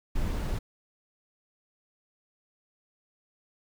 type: noise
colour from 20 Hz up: brown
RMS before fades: -29 dBFS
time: 0.15-0.59 s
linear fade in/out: 10 ms
effects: none